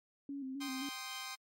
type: tone with vibrato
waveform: sine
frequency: 271.3 Hz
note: C#4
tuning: 37 cents flat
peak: -39 dBFS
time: 0.29-0.89 s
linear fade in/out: 2 ms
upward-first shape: square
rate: 3.8 Hz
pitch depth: 54 cents each way
type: chord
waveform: 10% pulse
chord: C minor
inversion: second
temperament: equal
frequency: 784 / 1046.5 / 1244.5 Hz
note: G5 / C6 / Eb6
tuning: 0 / 0 / 0 cents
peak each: -39 / -36 / -39 dBFS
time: 0.6-1.36 s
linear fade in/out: 20 ms
effects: MP3 64 kbps